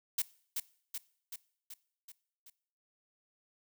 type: noise with echo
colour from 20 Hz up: blue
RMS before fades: -31 dBFS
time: 0.18-0.22 s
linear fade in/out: 5 ms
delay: 380 ms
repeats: 6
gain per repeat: -4 dB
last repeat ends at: 2.5 s
effects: noise-tail reverb RT60 0.6 s tail -21 dB re dry